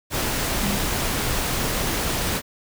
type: tone in noise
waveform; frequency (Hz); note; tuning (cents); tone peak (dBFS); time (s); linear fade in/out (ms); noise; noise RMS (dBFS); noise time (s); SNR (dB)
sine; 200.6; G3; +40; -25; 0.6-0.81; 50; pink; -24; 0.1-2.42; -4
effects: none